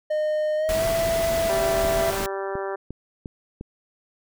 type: tone with pitch glide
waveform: triangle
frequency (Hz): 612 to 663.5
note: D#5 to E5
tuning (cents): -29 to +11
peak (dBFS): -19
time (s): 0.1-2.11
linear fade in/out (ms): 10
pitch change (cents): +140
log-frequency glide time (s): 0.57-0.87
type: noise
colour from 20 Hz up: pink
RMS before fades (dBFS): -29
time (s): 0.69-2.26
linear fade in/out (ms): 0
type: harmonic tone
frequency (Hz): 195.1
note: G3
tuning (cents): -8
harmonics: 2 / 3 / 4 / 5 / 6 / 7 / 8 / 9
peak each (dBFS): -29 / -33 / -35 / -37 / -39 / -40 / -41 / -42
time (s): 1.49-2.76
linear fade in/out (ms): 10
type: click train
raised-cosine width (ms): 3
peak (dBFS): -21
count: 6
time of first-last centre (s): 1.85-3.611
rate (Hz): 2.84
effects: none